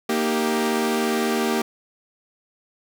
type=chord; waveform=sawtooth; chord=Eb major; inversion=second; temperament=equal; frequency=233.1 / 311.1 / 392 Hz; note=Bb3 / Eb4 / G4; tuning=0 / 0 / 0 cents; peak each=-19 / -25 / -20 dBFS; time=0.09-1.62 s; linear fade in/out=5 ms; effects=none